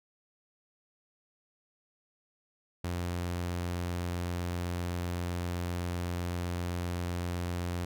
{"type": "tone", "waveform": "sawtooth", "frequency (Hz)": 87.8, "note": "F2", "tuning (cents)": 10, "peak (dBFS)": -28, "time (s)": [2.84, 7.85], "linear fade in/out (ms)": 5, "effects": []}